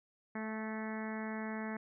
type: harmonic tone with a mistuned harmonic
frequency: 218.3 Hz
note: A3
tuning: 13 cents flat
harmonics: 1 / 2 / 3 / 4 / 5 / 6 / 7 / 8 / 9 / 10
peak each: -39 / -47 / -48 / -48 / -52 / -53 / -52 / -49 / -51 / -53 dBFS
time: 0.35-1.77 s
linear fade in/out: 5 ms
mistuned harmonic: 3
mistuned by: +15 cents
effects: none